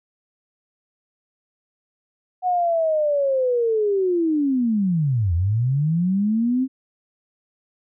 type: linear two-way sweep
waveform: sine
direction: down then up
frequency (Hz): 740 to 81.1 to 267.1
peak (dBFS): -17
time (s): 2.42-6.68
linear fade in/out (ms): 50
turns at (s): 5.34
effects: none